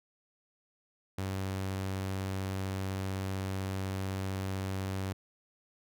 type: tone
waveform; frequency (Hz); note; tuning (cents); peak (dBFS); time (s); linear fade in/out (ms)
sawtooth; 95.8; G2; -39; -29; 1.18-5.13; 5
effects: none